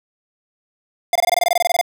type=tone bursts; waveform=square; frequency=702 Hz; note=F5; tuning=9 cents sharp; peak=-13 dBFS; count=15; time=1.13-1.813 s; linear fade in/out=2 ms; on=25 ms; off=22 ms; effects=none